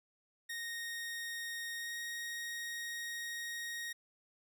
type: tone with pitch glide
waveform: sawtooth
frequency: 1860 to 1872.9 Hz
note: A#6 to A#6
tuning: -4 to +8 cents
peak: -36 dBFS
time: 0.49-3.93 s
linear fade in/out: 10 ms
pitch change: +12 cents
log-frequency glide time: 1.76-1.96 s
effects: none